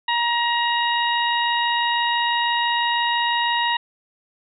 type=harmonic tone; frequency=946 Hz; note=A#5; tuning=25 cents sharp; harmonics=1 / 2 / 3 / 4; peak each=-21 / -24 / -26 / -27 dBFS; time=0.08-3.77 s; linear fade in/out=5 ms; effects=none